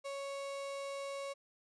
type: tone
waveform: 35% pulse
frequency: 554.4 Hz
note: C#5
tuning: in tune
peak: -38 dBFS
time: 0.04-1.34 s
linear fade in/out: 20 ms
effects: resampled to 22050 Hz